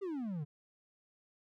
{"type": "exponential sweep", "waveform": "triangle", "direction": "down", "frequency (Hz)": [411.7, 138.59], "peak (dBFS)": -34, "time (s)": [0.01, 0.45], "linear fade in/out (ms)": 20, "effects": []}